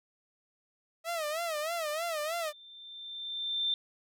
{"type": "tone with vibrato", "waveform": "sawtooth", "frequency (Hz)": 640, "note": "D#5", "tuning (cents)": 49, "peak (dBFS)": -28, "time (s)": [1.04, 2.53], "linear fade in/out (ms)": 50, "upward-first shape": "sine", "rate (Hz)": 3.2, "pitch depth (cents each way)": 130}
{"type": "tone with exponential growth", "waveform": "sine", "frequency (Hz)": 3571, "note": "A7", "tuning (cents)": 25, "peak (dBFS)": -26, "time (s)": [1.9, 3.74], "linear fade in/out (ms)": 1, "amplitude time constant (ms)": 400}
{"effects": []}